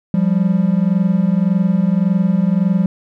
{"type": "tone pair together", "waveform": "triangle", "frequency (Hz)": [175, 196.76], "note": ["F3", "G3"], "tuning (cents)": [4, 7], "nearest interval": "major second", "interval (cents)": 203, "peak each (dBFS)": -13, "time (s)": [0.14, 2.86], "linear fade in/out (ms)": 2, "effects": []}